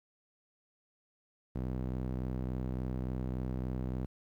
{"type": "tone with band-pass filter", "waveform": "sawtooth", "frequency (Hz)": 63.5, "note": "B1", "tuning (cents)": 49, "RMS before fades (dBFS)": -36, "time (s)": [1.55, 4.06], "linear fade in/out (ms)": 5, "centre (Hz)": 190, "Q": 0.69, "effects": ["11-bit"]}